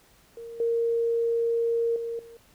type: tone with level steps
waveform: sine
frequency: 463.9 Hz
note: A#4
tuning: 8 cents flat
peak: -37 / -22 / -29 / -44 dBFS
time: 0.37-2.37 s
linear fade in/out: 2 ms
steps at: 0.6 / 1.96 / 2.19 s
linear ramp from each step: 2 ms
effects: pink hiss -59 dBFS RMS until 2.54 s